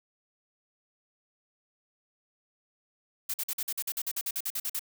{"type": "noise bursts", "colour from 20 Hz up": "blue", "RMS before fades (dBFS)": -32, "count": 16, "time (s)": [3.29, 4.794], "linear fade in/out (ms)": 5, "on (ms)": 49, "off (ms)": 48, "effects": []}